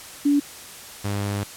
sine / sawtooth tone pair in turn, 286.7 / 101.36 Hz, D4 / G#2, -42 / -42 cents, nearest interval octave + tritone, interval 1800 cents, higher first, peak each -15 / -20 dBFS, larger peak first, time 0.25-0.4 / 1.04-1.44 s, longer second, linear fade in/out 10 ms, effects white hiss -40 dBFS RMS until 1.56 s + low-pass 12000 Hz 12 dB/octave

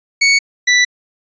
sawtooth tone pair in turn, 2226 / 1972.6 Hz, C#7 / B6, +7 / -3 cents, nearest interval major second, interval 210 cents, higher first, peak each -5 dBFS, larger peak neither, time 0.21-0.39 / 0.67-0.85 s, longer neither, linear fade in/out 10 ms, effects resampled to 16000 Hz

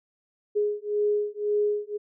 sine beating tone pair, 415.3 / 417.2 Hz, G#4 / G#4, 0 / +8 cents, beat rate 1.9 Hz, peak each -26 dBFS, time 0.55-1.98 s, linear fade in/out 20 ms, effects none

